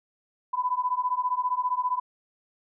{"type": "beating tone pair", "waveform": "sine", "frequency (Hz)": [992, 1007], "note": ["B5", "B5"], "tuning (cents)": [7, 33], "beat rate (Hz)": 15, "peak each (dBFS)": -27, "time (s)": [0.53, 2], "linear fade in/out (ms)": 10, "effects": []}